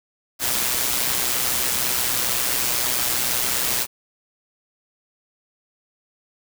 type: noise with amplitude modulation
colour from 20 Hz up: white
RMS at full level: -20 dBFS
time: 0.39-3.87 s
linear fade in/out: 50 ms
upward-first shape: sine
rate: 124 Hz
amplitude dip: 50%
effects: none